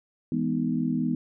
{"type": "chord", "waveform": "sine", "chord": "E major seventh", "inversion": "none", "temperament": "equal", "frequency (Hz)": [164.81, 207.7, 246.9, 311.1], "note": ["E3", "G#3", "B3", "D#4"], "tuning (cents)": [0, 0, 0, 0], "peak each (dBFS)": [-30, -31, -26, -32], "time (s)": [0.32, 1.15], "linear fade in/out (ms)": 2, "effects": []}